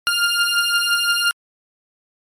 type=beating tone pair; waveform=20% pulse; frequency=1400 / 1405.8 Hz; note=F6 / F6; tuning=+4 / +11 cents; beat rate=5.8 Hz; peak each=-15 / -13 dBFS; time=0.07-1.31 s; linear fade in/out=0 ms; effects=MP3 64 kbps